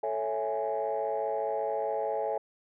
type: chord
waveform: sine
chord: A major seventh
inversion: none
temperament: equal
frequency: 440 / 554.4 / 659.3 / 830.6 Hz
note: A4 / C#5 / E5 / G#5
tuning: 0 / 0 / 0 / 0 cents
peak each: -33 dBFS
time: 0.03-2.38 s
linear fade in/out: 5 ms
effects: tanh soft clip ceiling -21 dBFS